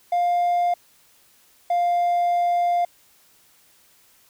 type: tone pair in turn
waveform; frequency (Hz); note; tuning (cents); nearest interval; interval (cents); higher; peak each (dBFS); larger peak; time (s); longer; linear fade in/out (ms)
triangle; 703 / 700.2; F5 / F5; +11 / +4; unison; 7; first; -15; neither; 0.12-0.74 / 1.7-2.85; second; 5
effects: tanh soft clip ceiling -12 dBFS + white hiss -57 dBFS RMS until 4.29 s